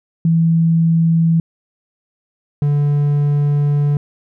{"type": "tone pair in turn", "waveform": ["sine", "triangle"], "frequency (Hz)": [164.81, 145.23], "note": ["E3", "D3"], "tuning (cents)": [0, -19], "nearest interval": "major second", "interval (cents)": 219, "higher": "first", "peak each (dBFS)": -10, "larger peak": "neither", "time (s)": [[0.25, 1.4], [2.62, 3.97]], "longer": "second", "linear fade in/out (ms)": 2, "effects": []}